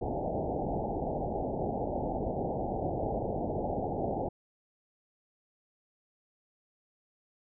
white low-pass noise, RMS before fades -33 dBFS, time 0.01-4.29 s, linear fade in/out 10 ms, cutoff 830 Hz, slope 96 dB/octave, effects none

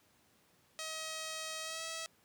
5% pulse tone with pitch glide, 635 to 649.1 Hz, D#5 to E5, +35 to -27 cents, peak -28 dBFS, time 0.79-2.06 s, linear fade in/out 0 ms, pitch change +38 cents, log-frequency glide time 1.61-1.83 s, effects pink hiss -69 dBFS RMS until 2.24 s + high-pass 100 Hz 12 dB/octave

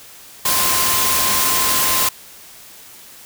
sine tone in noise, 1045 Hz, C6, 2 cents flat, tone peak -23 dBFS, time 0.45-2.09 s, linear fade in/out 5 ms, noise white, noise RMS -17 dBFS, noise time 0.45-2.09 s, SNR -9 dB, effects white hiss -41 dBFS RMS until 3.25 s

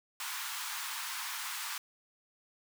pink high-pass noise, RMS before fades -39 dBFS, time 0.2-1.78 s, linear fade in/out 2 ms, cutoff 910 Hz, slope 48 dB/octave, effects none

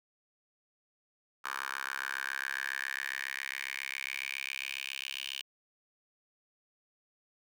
10% pulse tone with high-pass filter sweep, 67.3 Hz, C2, 49 cents sharp, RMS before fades -38 dBFS, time 1.44-5.42 s, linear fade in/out 10 ms, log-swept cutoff 1300 to 2900 Hz, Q 5.6, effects none

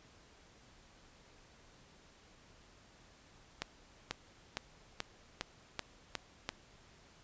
accelerating click train, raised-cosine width 0.2 ms, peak -18 dBFS, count 8, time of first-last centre 3.62-6.491 s, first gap 490 ms, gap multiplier 0.94, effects pink hiss -62 dBFS RMS until 7.23 s + resampled to 16000 Hz

